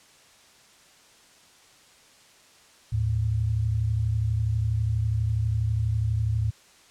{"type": "tone pair together", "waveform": "sine", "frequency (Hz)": [77.78, 110], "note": ["D#2", "A2"], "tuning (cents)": [0, 0], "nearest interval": "tritone", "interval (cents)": 600, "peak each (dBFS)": [-28, -23], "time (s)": [2.92, 6.51], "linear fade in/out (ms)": 10, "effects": ["white hiss -55 dBFS RMS until 6.9 s", "low-pass 8000 Hz 12 dB/octave"]}